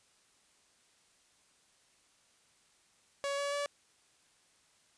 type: tone with pitch steps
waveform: sawtooth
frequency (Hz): 561 / 567.5 / 574.1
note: C#5 / C#5 / D5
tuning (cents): +21 / +41 / -39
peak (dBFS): -29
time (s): 3.24-3.66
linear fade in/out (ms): 0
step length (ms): 140
effects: white hiss -68 dBFS RMS until 4.97 s + resampled to 22050 Hz